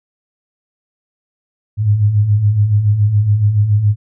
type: beating tone pair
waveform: sine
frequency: 99 / 106.1 Hz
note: G2 / G#2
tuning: +18 / +38 cents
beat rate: 7.1 Hz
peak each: -18 / -10 dBFS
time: 1.77-3.96 s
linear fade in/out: 50 ms
effects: none